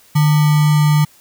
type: tone with sample-and-hold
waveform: sine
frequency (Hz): 150.5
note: D3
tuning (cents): +43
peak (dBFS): -9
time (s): 0.15-1.05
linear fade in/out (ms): 10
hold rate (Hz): 1050
effects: white hiss -49 dBFS RMS until 1.2 s